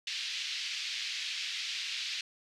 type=band-pass noise; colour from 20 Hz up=pink; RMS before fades=-37 dBFS; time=0.07-2.21 s; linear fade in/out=2 ms; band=2400 to 5100 Hz; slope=24 dB/octave; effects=none